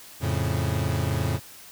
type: chord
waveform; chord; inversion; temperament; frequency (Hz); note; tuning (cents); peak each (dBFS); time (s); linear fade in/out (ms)
40% pulse; F augmented; none; equal; 87.31 / 110 / 138.59; F2 / A2 / C#3; 0 / 0 / 0; -27; 0.2-1.4; 50
effects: white hiss -46 dBFS RMS until 1.71 s